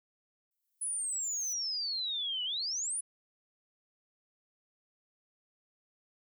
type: noise with exponential growth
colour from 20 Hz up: violet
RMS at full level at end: -48 dBFS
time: 0.51-1.53 s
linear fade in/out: 1 ms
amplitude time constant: 220 ms
type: exponential two-way sweep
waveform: sine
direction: down then up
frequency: 10250 to 2902 to 10250 Hz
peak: -32 dBFS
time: 0.81-3.01 s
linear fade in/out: 10 ms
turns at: 2.44 s
effects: none